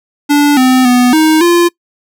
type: tone with pitch steps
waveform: square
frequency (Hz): 290.4 / 256.7 / 247.3 / 313.8 / 345.8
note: D4 / C4 / B3 / D#4 / F4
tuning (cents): -19 / -33 / +3 / +15 / -17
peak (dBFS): -6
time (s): 0.29-1.69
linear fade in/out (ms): 20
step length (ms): 280
effects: noise-tail reverb RT60 0.1 s tail -23 dB re dry